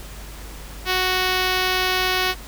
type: tone with notch filter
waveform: 5% pulse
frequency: 370 Hz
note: F#4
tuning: in tune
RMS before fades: -21 dBFS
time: 0.85-2.35 s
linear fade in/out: 50 ms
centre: 9500 Hz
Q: 1.5
effects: added 50 Hz sine -36 dBFS peak until 2.47 s + pink hiss -40 dBFS RMS until 2.47 s